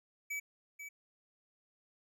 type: tone with echo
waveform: square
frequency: 2289 Hz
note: D7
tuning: 45 cents flat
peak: -37 dBFS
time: 0.3-0.4 s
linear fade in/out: 10 ms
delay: 490 ms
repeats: 1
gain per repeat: -8 dB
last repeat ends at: 0.89 s
effects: none